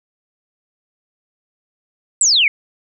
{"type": "exponential sweep", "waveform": "sine", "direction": "down", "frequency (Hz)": [8180, 2120], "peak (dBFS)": -10, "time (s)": [2.21, 2.48], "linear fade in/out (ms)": 2, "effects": []}